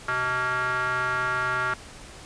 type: tone with band-pass filter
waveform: square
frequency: 126.5 Hz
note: B2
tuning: 42 cents sharp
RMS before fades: -26 dBFS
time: 0.08-1.74 s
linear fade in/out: 5 ms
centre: 1400 Hz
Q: 4.6
effects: pink hiss -44 dBFS RMS until 2.25 s + resampled to 22050 Hz